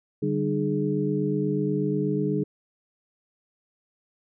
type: tone cluster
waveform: sine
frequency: 146.8 / 194.9 / 302.6 / 418.3 Hz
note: D3 / G3 / D#4 / G#4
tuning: 0 / -10 / -48 / +12 cents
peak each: -28 dBFS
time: 0.22-2.44 s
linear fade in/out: 10 ms
effects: none